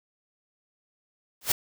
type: noise with exponential growth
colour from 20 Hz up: white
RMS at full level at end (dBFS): -17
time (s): 1.41-1.52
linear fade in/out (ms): 5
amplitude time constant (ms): 22
effects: none